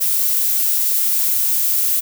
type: noise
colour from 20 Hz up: violet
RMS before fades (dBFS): -17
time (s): 0-2.01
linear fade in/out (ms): 20
effects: none